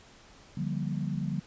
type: chord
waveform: sine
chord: G minor seventh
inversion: second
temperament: just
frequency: 147 / 176.4 / 196 / 235.2 Hz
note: D3 / F3 / G3 / Bb3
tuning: +2 / +18 / 0 / +16 cents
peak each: -33 / -34 / -35 / -39 dBFS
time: 0.57-1.4 s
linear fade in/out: 5 ms
effects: pink hiss -55 dBFS RMS until 1.46 s + resampled to 16000 Hz